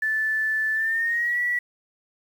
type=tone with pitch glide; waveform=sine; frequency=1752 to 1944 Hz; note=A6 to B6; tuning=-8 to -28 cents; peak=-21 dBFS; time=0.02-1.59 s; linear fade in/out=5 ms; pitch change=+180 cents; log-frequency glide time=0.74-1.39 s; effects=8-bit